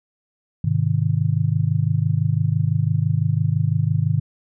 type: chord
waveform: sine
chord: Ab major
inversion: none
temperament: just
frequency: 103.83 / 129.78 / 155.74 Hz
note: Ab2 / C3 / Eb3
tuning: 0 / -14 / +2 cents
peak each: -21 dBFS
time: 0.64-4.2 s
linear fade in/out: 5 ms
effects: none